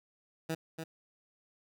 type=tone with echo; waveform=15% pulse; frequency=161.6 Hz; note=E3; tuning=34 cents flat; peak=-26 dBFS; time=0.49-0.55 s; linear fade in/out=10 ms; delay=290 ms; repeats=1; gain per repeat=-6 dB; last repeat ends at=0.84 s; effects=none